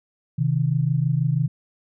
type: tone pair together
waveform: sine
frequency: 130.6 / 156.8 Hz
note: C3 / D#3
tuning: -3 / +14 cents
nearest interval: minor third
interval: 317 cents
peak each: -21 dBFS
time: 0.38-1.48 s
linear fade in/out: 10 ms
effects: none